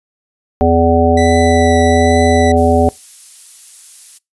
harmonic tone, 83.5 Hz, E2, 23 cents sharp, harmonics 1 / 3 / 5 / 7 / 9, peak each -14 / -14 / -14 / -14 / -14 dBFS, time 0.61-2.89 s, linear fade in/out 0 ms
sawtooth tone with vibrato, 1975.5 Hz, B6, in tune, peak -17 dBFS, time 1.17-2.52 s, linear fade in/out 5 ms, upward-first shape triangle, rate 1.2 Hz, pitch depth 15 cents each way
violet noise, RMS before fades -32 dBFS, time 2.56-4.19 s, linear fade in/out 20 ms
effects noise-tail reverb RT60 0.2 s tail -23 dB re dry + resampled to 24000 Hz

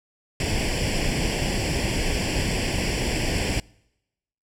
pink noise with comb filter, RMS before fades -24 dBFS, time 0.4-3.6 s, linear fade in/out 2 ms, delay 0.39 ms, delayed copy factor +0.85, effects noise-tail reverb RT60 0.9 s tail -26 dB re dry + low-pass 8000 Hz 12 dB/octave

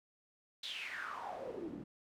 pink noise with band-pass filter sweep, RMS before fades -44 dBFS, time 0.63-1.84 s, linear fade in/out 5 ms, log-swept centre 3900 to 210 Hz, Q 6.1, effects none

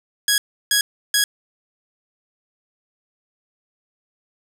10% pulse tone bursts, 1661.2 Hz, G#6, in tune, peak -6 dBFS, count 3, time 0.28-1.24 s, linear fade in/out 2 ms, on 100 ms, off 330 ms, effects none

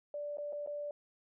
sine tone with dropouts, 585 Hz, D5, 7 cents flat, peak -37 dBFS, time 0.14-0.91 s, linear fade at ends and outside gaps 2 ms, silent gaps 0.372-0.383 / 0.525-0.53 / 0.663-0.673 s, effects none

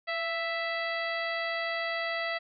harmonic tone with a mistuned harmonic, 659.3 Hz, E5, in tune, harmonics 1 / 2 / 3 / 4 / 5 / 6 / 7, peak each -34 / -38 / -33 / -41 / -43 / -45 / -44 dBFS, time 0.07-2.39 s, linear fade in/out 20 ms, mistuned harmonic 1, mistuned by +32 cents, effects none

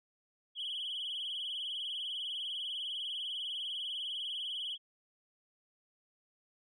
sine tone with vibrato, 3136 Hz, G7, in tune, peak -35 dBFS, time 0.55-4.78 s, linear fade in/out 50 ms, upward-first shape sine, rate 20 Hz, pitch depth 110 cents each way, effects tanh soft clip ceiling -32 dBFS

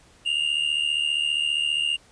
triangle tone pair together, 2781 / 2856 Hz, F7 / F7, -8 / +38 cents, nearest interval unison, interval 46 cents, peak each -23 dBFS, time 0.25-1.97 s, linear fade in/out 20 ms, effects pink hiss -55 dBFS RMS until 2.11 s + resampled to 22050 Hz

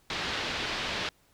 white low-pass noise, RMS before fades -33 dBFS, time 0.1-1.09 s, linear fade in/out 2 ms, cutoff 4200 Hz, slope 24 dB/octave, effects pink hiss -65 dBFS RMS until 1.33 s

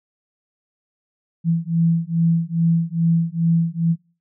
sine beating tone pair, 165.3 / 167.7 Hz, E3 / E3, +5 / +30 cents, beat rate 2.4 Hz, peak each -19 dBFS, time 1.44-3.96 s, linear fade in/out 50 ms, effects noise-tail reverb RT60 0.4 s tail -24 dB re dry

